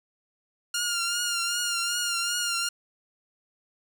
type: tone with vibrato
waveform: 10% pulse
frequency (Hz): 1407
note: F6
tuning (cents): +12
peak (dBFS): -17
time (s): 0.74-2.69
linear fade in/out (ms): 5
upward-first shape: triangle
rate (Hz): 2.6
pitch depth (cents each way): 46
effects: none